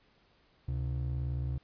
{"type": "ring-modulated tone", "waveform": "triangle", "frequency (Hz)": 100, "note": "G2", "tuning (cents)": 35, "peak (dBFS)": -26, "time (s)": [0.68, 1.58], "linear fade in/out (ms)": 5, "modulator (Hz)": 29.3, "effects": ["pink hiss -67 dBFS RMS until 1.63 s", "resampled to 11025 Hz"]}